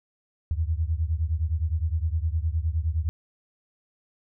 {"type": "beating tone pair", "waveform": "sine", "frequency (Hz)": [76.8, 86.5], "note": ["D#2", "F2"], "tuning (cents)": [-22, -16], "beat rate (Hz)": 9.7, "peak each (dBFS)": [-25, -27], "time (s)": [0.51, 3.09], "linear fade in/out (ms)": 0, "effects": []}